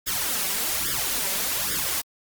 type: noise with flanger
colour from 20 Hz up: white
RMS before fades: -26 dBFS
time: 0.06-2.02 s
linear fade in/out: 20 ms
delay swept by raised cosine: 0.57 to 5.27 ms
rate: 1.2 Hz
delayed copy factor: +0.9
effects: Opus 48 kbps